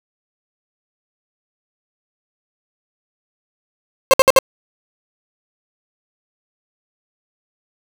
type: tone bursts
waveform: 30% pulse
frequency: 531 Hz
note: C5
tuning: 25 cents sharp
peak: -3 dBFS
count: 4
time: 4.11-4.388 s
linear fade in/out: 0 ms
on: 26 ms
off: 58 ms
effects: none